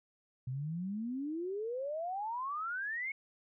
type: exponential sweep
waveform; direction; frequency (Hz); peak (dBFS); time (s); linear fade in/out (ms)
sine; up; 123.47 to 2217; -35; 0.47-3.12; 5
effects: none